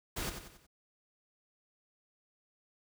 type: noise with echo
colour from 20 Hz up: pink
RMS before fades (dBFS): -37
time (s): 0.16-0.3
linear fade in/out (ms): 10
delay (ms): 92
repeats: 4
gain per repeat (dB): -7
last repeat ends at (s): 0.668
effects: none